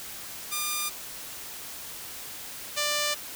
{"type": "tone pair in turn", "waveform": "5% pulse", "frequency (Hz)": [1203, 591.8], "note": ["D6", "D5"], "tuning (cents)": [41, 13], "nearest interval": "octave", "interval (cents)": 1228, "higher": "first", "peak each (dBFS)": [-16, -14], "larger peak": "second", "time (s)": [[0.51, 0.9], [2.76, 3.15]], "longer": "neither", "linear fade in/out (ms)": 20, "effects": ["white hiss -40 dBFS RMS until 3.35 s"]}